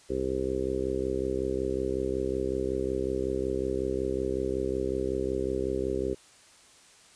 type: harmonic tone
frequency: 65.41 Hz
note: C2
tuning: in tune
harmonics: 1 / 2 / 3 / 4 / 5 / 6 / 7 / 8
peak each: -37 / -41 / -41 / -38 / -35 / -30 / -36 / -37 dBFS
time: 0.09-6.15 s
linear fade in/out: 20 ms
effects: white hiss -56 dBFS RMS until 7.15 s + resampled to 22050 Hz